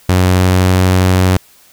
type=tone with pitch glide; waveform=sawtooth; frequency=91.6 to 92.5 Hz; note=F#2 to F#2; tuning=-17 to 0 cents; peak=-4 dBFS; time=0.09-1.37 s; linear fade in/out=0 ms; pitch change=+17 cents; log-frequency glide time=0.23-0.78 s; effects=white hiss -46 dBFS RMS until 1.72 s